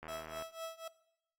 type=click train; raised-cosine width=0.5 ms; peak=-31 dBFS; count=32; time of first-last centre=0.03-0.423 s; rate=78.9 Hz
type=tone with tremolo; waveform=30% pulse; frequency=654 Hz; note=E5; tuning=14 cents flat; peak=-36 dBFS; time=0.08-0.88 s; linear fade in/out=5 ms; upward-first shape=triangle; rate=4 Hz; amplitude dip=95%
effects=noise-tail reverb RT60 0.8 s tail -18 dB re dry + AAC 64 kbps